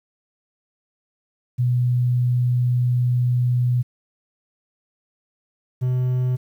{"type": "tone pair in turn", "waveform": ["sine", "triangle"], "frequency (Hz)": [123.47, 126.5], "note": ["B2", "B2"], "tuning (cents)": [0, 42], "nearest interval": "unison", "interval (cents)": 42, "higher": "second", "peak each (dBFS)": -16, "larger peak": "neither", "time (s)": [[1.58, 3.83], [5.81, 6.37]], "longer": "first", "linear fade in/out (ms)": 20, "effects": ["9-bit"]}